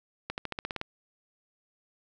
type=accelerating click train; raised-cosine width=0.3 ms; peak=-17 dBFS; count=9; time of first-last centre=0.3-0.814 s; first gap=79 ms; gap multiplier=0.94; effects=none